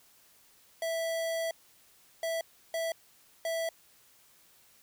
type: tone bursts at uneven times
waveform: square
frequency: 658 Hz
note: E5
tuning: 3 cents flat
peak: -31 dBFS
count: 4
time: 0.82-1.51 / 2.23-2.41 / 2.74-2.92 / 3.45-3.69 s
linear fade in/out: 2 ms
effects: white hiss -62 dBFS RMS until 4.82 s